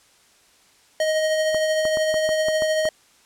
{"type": "tone with tremolo", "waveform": "square", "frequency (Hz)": 626, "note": "D#5", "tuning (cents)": 10, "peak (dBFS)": -18, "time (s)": [1, 2.89], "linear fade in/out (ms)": 2, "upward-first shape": "triangle", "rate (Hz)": 13, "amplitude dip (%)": 35}
{"type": "clicks", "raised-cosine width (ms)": 1, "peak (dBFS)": -17, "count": 8, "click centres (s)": [1.546, 1.853, 1.972, 2.142, 2.291, 2.485, 2.622, 2.854]}
{"effects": ["white hiss -56 dBFS RMS until 3.25 s", "low-pass 9000 Hz 12 dB/octave"]}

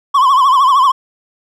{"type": "tone with vibrato", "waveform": "triangle", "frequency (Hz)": 1070, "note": "C6", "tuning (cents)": 38, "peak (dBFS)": -5, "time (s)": [0.14, 0.92], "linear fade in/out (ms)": 10, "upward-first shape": "triangle", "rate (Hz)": 13, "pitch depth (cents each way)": 140, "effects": []}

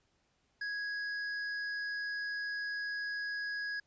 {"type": "tone with hard clipping", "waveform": "triangle", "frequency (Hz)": 1661.2, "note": "G#6", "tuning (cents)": 0, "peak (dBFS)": -37, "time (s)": [0.61, 3.8], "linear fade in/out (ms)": 5, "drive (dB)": 15, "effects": ["pink hiss -75 dBFS RMS until 3.86 s", "resampled to 16000 Hz"]}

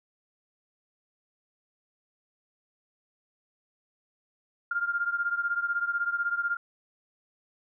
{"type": "beating tone pair", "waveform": "sine", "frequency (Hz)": [1396.9, 1412.9], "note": ["F6", "F6"], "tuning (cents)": [0, 20], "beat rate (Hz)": 16, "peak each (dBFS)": [-28, -31], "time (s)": [4.71, 6.57], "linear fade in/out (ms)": 5, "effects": []}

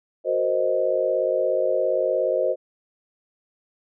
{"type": "chord", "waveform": "sine", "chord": "C half-diminished seventh", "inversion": "second", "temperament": "equal", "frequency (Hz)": [370, 466.2, 523.3, 622.3], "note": ["Gb4", "Bb4", "C5", "Eb5"], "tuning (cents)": [0, 0, 0, 0], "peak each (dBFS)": [-28, -28, -22, -24], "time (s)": [0.24, 2.56], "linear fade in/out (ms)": 50, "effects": []}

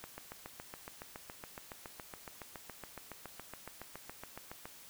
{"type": "click train", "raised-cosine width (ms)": 0.5, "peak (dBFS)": -29, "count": 34, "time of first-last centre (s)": [0.04, 4.655], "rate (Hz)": 7.15, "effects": ["white hiss -55 dBFS RMS until 4.89 s"]}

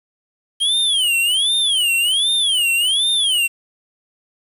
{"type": "tone with vibrato", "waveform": "square", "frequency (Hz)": 3144, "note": "G7", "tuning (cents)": 4, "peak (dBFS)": -15, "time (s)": [0.6, 3.48], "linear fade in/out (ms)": 20, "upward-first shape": "sine", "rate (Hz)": 1.3, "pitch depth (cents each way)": 250, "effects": ["resampled to 32000 Hz", "7-bit"]}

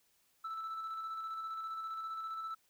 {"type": "tone with tremolo", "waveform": "sine", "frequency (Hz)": 1318.5, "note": "E6", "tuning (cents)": 0, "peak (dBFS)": -35, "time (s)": [0.44, 2.55], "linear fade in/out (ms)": 10, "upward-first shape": "square", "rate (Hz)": 15, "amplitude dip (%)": 35, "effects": ["tanh soft clip ceiling -37 dBFS", "white hiss -73 dBFS RMS until 2.69 s"]}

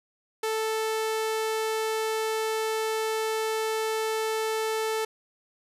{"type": "tone", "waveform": "sawtooth", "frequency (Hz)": 440, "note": "A4", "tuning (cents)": 0, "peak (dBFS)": -22, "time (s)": [0.43, 5.05], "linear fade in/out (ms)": 5, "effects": ["resampled to 32000 Hz", "10-bit"]}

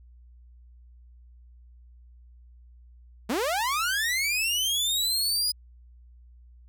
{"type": "linear sweep", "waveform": "sawtooth", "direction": "up", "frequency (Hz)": [196, 4978], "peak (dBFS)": -21, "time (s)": [3.29, 5.52], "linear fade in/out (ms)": 10, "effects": ["added 60 Hz sine -49 dBFS peak until 6.68 s"]}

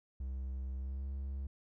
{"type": "tone with pitch glide", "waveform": "triangle", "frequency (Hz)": [65.41, 67.99], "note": ["C2", "C#2"], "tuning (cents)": [0, -33], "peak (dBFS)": -35, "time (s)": [0.2, 1.47], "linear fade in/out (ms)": 5, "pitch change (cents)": 67, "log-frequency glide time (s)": [0.77, 1.05], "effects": []}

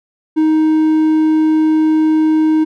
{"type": "tone", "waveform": "triangle", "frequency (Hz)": 313, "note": "D#4", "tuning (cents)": 10, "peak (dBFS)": -7, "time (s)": [0.36, 2.65], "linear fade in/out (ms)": 20, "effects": []}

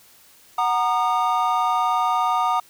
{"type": "chord", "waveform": "triangle", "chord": "D# minor", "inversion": "first", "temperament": "equal with one note detuned", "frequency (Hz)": [740, 932.3, 1221], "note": ["F#5", "A#5", "D#6"], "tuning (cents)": [0, 0, -33], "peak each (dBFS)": [-21, -21, -20], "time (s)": [0.58, 2.6], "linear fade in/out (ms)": 5, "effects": ["white hiss -52 dBFS RMS until 2.69 s"]}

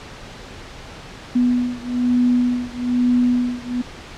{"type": "beating tone pair", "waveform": "sine", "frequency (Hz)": [245.6, 246.7], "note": ["B3", "B3"], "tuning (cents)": [-9, -2], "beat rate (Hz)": 1.1, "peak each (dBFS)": [-18, -19], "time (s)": [1.35, 3.82], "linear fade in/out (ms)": 10, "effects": ["pink hiss -37 dBFS RMS until 4.17 s", "low-pass 5000 Hz 12 dB/octave"]}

